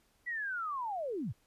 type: linear sweep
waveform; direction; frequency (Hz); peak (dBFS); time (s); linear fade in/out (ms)
sine; down; 1975.5 to 79.9; -34; 0.26-1.33; 20
effects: pink hiss -71 dBFS RMS until 1.46 s + resampled to 32000 Hz